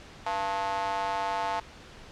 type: tone with high-pass filter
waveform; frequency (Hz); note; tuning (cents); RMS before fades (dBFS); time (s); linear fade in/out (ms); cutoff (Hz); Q
square; 98; G2; 0; -30; 0.26-1.6; 5; 810; 5.2
effects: pink hiss -48 dBFS RMS until 2.11 s + low-pass 5000 Hz 12 dB/octave